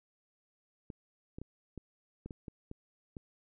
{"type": "clicks", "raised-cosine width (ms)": 3, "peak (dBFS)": -30, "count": 9, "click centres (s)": [0.902, 1.385, 1.416, 1.777, 2.26, 2.308, 2.482, 2.714, 3.168], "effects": []}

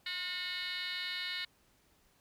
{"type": "tone with frequency modulation", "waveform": "sine", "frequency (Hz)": 2943, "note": "F#7", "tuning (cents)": -10, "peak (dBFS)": -34, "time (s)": [0.06, 1.45], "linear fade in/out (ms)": 5, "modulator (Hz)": 377, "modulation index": 3.6, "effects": ["tanh soft clip ceiling -33 dBFS", "pink hiss -69 dBFS RMS until 2.2 s"]}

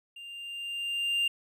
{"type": "tone with level ramp", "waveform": "triangle", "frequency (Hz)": 2794, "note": "F7", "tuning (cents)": 0, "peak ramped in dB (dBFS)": [-41, -22], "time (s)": [0.16, 1.28], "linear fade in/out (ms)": 5, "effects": []}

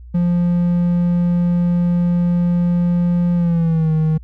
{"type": "tone with pitch glide", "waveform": "triangle", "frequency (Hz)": [174.61, 157.37], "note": ["F3", "D#3"], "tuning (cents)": [0, 20], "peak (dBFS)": -11, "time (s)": [0.14, 4.18], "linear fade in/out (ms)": 10, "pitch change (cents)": -180, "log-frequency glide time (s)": [3.35, 3.92], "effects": ["added 60 Hz sine -34 dBFS peak until 4.23 s"]}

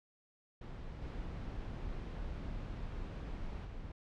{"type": "noise with level steps", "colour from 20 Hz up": "brown", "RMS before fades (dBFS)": [-45, -42, -46], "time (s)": [0.61, 3.92], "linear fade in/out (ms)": 5, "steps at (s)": [1.01, 3.64], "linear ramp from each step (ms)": 20, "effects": ["low-pass 4000 Hz 12 dB/octave"]}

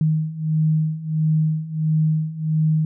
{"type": "beating tone pair", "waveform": "sine", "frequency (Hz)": [155.56, 157.06], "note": ["D#3", "D#3"], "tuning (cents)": [0, 17], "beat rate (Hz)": 1.5, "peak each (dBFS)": [-22, -19], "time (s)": [0.01, 2.85], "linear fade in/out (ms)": 2, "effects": []}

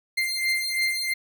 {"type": "beating tone pair", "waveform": "30% pulse", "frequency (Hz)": [2093, 2096], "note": ["C7", "C7"], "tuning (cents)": [0, 2], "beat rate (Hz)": 3, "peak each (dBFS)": [-24, -23], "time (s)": [0.17, 1.14], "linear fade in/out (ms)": 10, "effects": []}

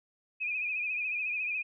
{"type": "tone with vibrato", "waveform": "sine", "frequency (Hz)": 2484, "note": "D#7", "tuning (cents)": -3, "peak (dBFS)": -30, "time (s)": [0.4, 1.63], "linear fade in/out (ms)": 20, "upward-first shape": "sine", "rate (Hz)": 14, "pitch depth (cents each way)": 64, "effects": []}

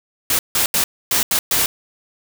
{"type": "noise bursts at uneven times", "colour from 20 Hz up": "white", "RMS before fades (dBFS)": -17, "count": 6, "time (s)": [[0.3, 0.39], [0.55, 0.66], [0.74, 0.84], [1.11, 1.23], [1.31, 1.39], [1.51, 1.66]], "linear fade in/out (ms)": 2, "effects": []}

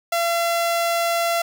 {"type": "tone", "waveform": "sawtooth", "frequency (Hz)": 680, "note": "F5", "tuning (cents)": -46, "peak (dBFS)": -15, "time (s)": [0.12, 1.42], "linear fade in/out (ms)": 5, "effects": []}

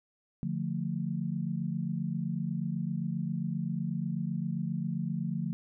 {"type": "chord", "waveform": "sine", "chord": "D minor", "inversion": "none", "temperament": "equal with one note detuned", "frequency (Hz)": [146.83, 174.61, 221.7], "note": ["D3", "F3", "A3"], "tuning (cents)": [0, 0, 13], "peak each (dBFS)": [-35, -33, -36], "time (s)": [0.43, 5.53], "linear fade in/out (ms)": 0, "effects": []}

